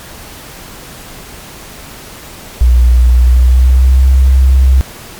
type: tone with pitch glide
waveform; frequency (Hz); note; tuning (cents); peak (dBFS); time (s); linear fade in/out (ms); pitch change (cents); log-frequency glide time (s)
sine; 60.8 to 65.54; B1 to C2; -26 to +4; -3; 2.61-4.81; 0; +130; 3.09-4.05
effects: pink hiss -31 dBFS RMS until 5.19 s + MP3 96 kbps